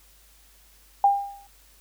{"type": "tone with exponential decay", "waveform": "sine", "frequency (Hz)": 801, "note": "G5", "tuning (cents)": 37, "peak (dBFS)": -12, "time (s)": [1.04, 1.47], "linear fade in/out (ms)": 2, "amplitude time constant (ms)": 93, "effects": ["added 50 Hz sine -57 dBFS peak until 1.8 s", "white hiss -57 dBFS RMS until 1.8 s"]}